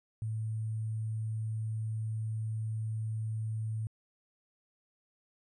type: tone with sample-and-hold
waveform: sine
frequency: 110 Hz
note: A2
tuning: in tune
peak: -32 dBFS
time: 0.22-3.87 s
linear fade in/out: 0 ms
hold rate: 8820 Hz
effects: resampled to 24000 Hz